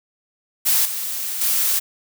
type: noise with level steps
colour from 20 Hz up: blue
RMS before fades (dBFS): -17 / -26 / -19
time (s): 0.65-1.8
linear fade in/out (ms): 20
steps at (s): 0.85 / 1.41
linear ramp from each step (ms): 5
effects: none